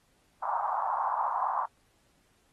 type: band-pass noise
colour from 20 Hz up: white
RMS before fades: -30 dBFS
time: 0.42-1.66 s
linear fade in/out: 10 ms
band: 770 to 1100 Hz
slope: 48 dB/octave
effects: pink hiss -69 dBFS RMS until 2.52 s + AAC 32 kbps